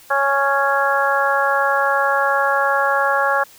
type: harmonic tone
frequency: 277.2 Hz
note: C#4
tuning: in tune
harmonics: 2 / 3 / 4 / 5 / 6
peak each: -21 / -21 / -21 / -21 / -21 dBFS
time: 0.1-3.44 s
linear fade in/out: 10 ms
effects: white hiss -46 dBFS RMS until 3.58 s